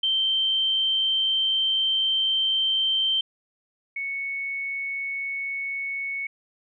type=tone pair in turn; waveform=sine; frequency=3124 / 2214 Hz; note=G7 / C#7; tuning=-7 / -3 cents; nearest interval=tritone; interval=596 cents; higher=first; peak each=-20 / -27 dBFS; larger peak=first; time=0.03-3.21 / 3.96-6.27 s; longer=first; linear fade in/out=5 ms; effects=none